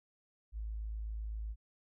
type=tone; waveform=sine; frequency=53.9 Hz; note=A1; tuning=35 cents flat; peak=-37 dBFS; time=0.52-1.56 s; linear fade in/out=50 ms; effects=none